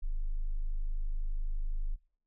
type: tone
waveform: sine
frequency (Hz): 25.96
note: G#0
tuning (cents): 0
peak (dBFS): -28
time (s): 0.02-1.96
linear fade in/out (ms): 20
effects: noise-tail reverb RT60 0.5 s tail -22 dB re dry + tanh soft clip ceiling -25 dBFS